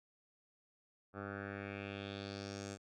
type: tone with low-pass filter sweep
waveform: 10% pulse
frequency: 100 Hz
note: G2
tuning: 35 cents sharp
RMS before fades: -45 dBFS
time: 1.13-2.78 s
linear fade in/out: 50 ms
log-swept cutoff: 1200 to 7500 Hz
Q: 3.2
effects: none